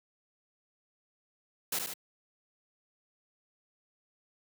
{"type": "noise with echo", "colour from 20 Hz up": "white", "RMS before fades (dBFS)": -32, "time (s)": [1.72, 1.79], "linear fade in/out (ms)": 5, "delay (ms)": 74, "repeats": 2, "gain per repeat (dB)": -4, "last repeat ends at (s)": 1.938, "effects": ["high-pass 150 Hz 12 dB/octave"]}